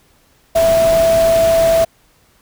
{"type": "tone in noise", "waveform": "sine", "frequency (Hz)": 660, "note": "E5", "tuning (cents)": 2, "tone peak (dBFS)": -9, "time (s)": [0.55, 1.85], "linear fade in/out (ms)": 10, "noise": "pink", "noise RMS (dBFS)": -23, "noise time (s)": [0.55, 1.85], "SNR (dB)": 11, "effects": ["pink hiss -54 dBFS RMS until 2.41 s"]}